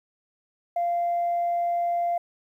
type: tone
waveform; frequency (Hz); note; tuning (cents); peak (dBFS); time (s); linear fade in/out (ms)
sine; 693; F5; -14; -21; 0.76-2.18; 5
effects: tanh soft clip ceiling -19 dBFS + 10-bit